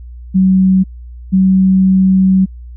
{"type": "tone pair in turn", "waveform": "sine", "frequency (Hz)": [188.4, 189.14], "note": ["F#3", "F#3"], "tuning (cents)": [32, 38], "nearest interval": "unison", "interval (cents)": 6, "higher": "second", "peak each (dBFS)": -6, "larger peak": "neither", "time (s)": [[0.34, 0.84], [1.32, 2.46]], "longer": "second", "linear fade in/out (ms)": 20, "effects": ["added 60 Hz sine -28 dBFS peak until 2.76 s"]}